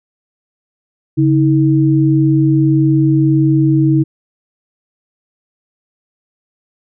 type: tone pair together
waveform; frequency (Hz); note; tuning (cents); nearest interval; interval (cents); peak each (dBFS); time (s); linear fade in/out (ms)
sine; 140.1 / 318.5; C#3 / D#4; +19 / +41; octave + major second; 1422; -11; 1.17-4.04; 20
effects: none